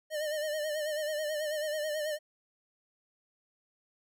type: tone with vibrato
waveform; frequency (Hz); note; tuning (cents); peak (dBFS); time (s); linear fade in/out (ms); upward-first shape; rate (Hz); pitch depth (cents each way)
square; 608; D#5; -40; -32; 0.1-2.19; 50; sine; 9.2; 57
effects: none